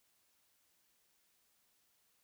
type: silence
effects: white hiss -75 dBFS RMS until 2.23 s